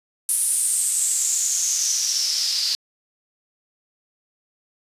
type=noise with band-pass filter sweep; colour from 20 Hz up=white; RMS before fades=-22 dBFS; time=0.29-2.75 s; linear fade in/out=0 ms; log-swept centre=10000 to 4600 Hz; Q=6.5; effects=resampled to 32000 Hz